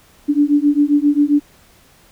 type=beating tone pair; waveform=sine; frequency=287.4 / 294.9 Hz; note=D4 / D4; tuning=-37 / +7 cents; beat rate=7.5 Hz; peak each=-14 dBFS; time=0.28-1.4 s; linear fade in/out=20 ms; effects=pink hiss -50 dBFS RMS until 2.11 s